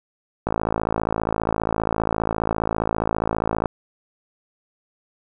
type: click train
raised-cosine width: 1 ms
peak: -7 dBFS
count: 176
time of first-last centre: 0.47-3.658 s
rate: 54.9 Hz
effects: none